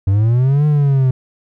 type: linear two-way sweep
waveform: triangle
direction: up then down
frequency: 93.8 to 151.7 to 127.5 Hz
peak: -8 dBFS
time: 0.07-1.11 s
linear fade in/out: 5 ms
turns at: 0.66 s
effects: none